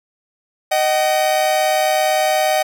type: tone pair together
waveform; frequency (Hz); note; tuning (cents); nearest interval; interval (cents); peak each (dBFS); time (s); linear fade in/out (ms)
45% pulse; 620 / 757.6; D#5 / F#5; -6 / +41; minor third; 347; -17; 0.71-2.63; 10
effects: none